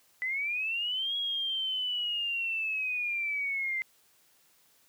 sine linear two-way sweep, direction up then down, 1986 to 3322 to 2070 Hz, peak -29 dBFS, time 0.22-3.82 s, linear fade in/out 0 ms, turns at 1.16 s, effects white hiss -65 dBFS RMS until 4.88 s + high-pass 80 Hz 12 dB/octave

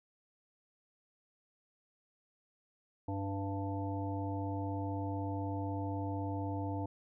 harmonic tone with a mistuned harmonic, 98 Hz, G2, in tune, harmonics 1 / 3 / 5 / 7 / 9, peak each -37 / -39 / -46 / -45 / -44 dBFS, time 3.08-6.86 s, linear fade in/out 5 ms, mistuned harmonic 5, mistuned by +26 cents, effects none

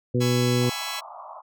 harmonic tone, 123.1 Hz, B2, 5 cents flat, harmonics 1 / 2 / 3 / 4, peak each -22 / -25 / -27 / -28 dBFS, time 0.14-0.7 s, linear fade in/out 10 ms
10% pulse chord, C# minor seventh, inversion second, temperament just, 831.5 / 997.9 / 1108.7 / 1330.5 Hz, G#5 / B5 / C#6 / E6, +2 / +18 / 0 / +16 cents, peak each -27 dBFS, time 0.2-1.01 s, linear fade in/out 20 ms
white band-pass noise, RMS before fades -41 dBFS, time 0.6-1.42 s, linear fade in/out 20 ms, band 610 to 1200 Hz, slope 96 dB/octave
effects none

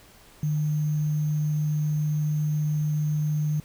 sine tone with sample-and-hold, 151.2 Hz, D#3, 49 cents flat, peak -22 dBFS, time 0.43-3.6 s, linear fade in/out 2 ms, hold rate 6300 Hz, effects pink hiss -53 dBFS RMS until 3.64 s

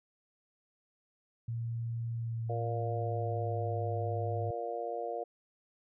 sine tone with pitch glide, 116 to 105.15 Hz, A#2 to G#2, -8 to +22 cents, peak -33 dBFS, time 1.48-4.51 s, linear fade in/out 5 ms, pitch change -170 cents, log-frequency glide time 2.14-3.8 s
harmonic tone, 117.2 Hz, A#2, 10 cents sharp, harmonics 3 / 4 / 5 / 6, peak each -45 / -38 / -41 / -38 dBFS, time 2.49-5.24 s, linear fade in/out 10 ms
effects none

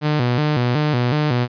sawtooth tone with vibrato, 135.9 Hz, C#3, 34 cents flat, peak -12 dBFS, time 0.01-1.48 s, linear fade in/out 50 ms, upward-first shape square, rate 2.7 Hz, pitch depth 180 cents each way, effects resampled to 11025 Hz

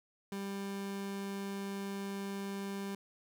30% pulse tone, 197.7 Hz, G3, 15 cents sharp, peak -35 dBFS, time 0.32-2.95 s, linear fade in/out 2 ms, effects none

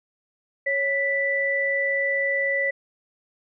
sine tone pair together, 552.9 / 1975.5 Hz, C#5 / B6, -5 / 0 cents, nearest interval octave + minor seventh, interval 2205 cents, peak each -26 / -22 dBFS, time 0.66-2.71 s, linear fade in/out 10 ms, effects none

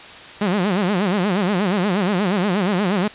sawtooth tone with vibrato, 192.5 Hz, G3, 31 cents flat, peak -13 dBFS, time 0.41-3.08 s, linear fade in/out 5 ms, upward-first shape sine, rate 8.4 Hz, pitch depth 180 cents each way, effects white hiss -38 dBFS RMS until 3.14 s + resampled to 8000 Hz

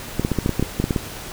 clicks, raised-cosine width 3 ms, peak -6 dBFS, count 12, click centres 0.196 / 0.249 / 0.317 / 0.387 / 0.461 / 0.493 / 0.596 / 0.626 / 0.8 / 0.841 / 0.908 / 0.962 s, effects pink hiss -34 dBFS RMS until 1.32 s

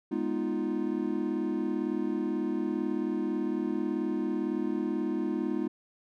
triangle chord, F half-diminished seventh, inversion first, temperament equal, 207.7 / 246.9 / 311.1 / 349.2 Hz, Ab3 / Cb4 / Eb4 / F4, 0 / 0 / 0 / 0 cents, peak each -33 / -32 / -30 / -32 dBFS, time 0.11-5.68 s, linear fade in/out 10 ms, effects none

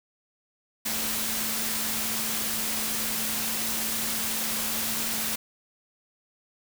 sine tone in noise, 221 Hz, A3, 8 cents sharp, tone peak -39 dBFS, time 0.85-5.36 s, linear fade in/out 10 ms, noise white, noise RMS -29 dBFS, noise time 0.85-5.36 s, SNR -13 dB, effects none

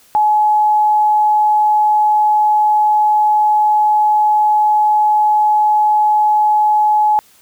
sine tone, 848 Hz, G#5, 36 cents sharp, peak -9 dBFS, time 0.15-7.19 s, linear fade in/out 0 ms, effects white hiss -49 dBFS RMS until 7.41 s

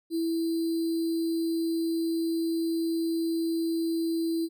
sine tone with sample-and-hold, 329.6 Hz, E4, in tune, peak -25 dBFS, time 0.1-4.49 s, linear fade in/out 50 ms, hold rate 4410 Hz, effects none

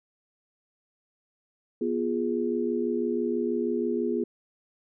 sine chord, F diminished, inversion second, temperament equal with one note detuned, 243.7 / 349.2 / 415.3 Hz, Cb4 / F4 / Ab4, -23 / 0 / 0 cents, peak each -29 dBFS, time 1.81-4.24 s, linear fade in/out 5 ms, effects none

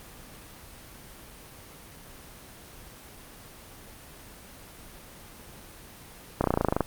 slowing click train, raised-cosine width 1 ms, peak -8 dBFS, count 12, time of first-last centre 6.41-6.807 s, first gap 31 ms, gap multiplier 1.03, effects pink hiss -47 dBFS RMS until 6.86 s + Opus 24 kbps

